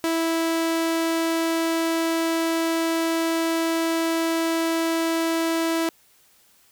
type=tone; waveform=sawtooth; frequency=328.6 Hz; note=E4; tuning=5 cents flat; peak=-17 dBFS; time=0.04-5.89 s; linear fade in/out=0 ms; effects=white hiss -58 dBFS RMS until 6.71 s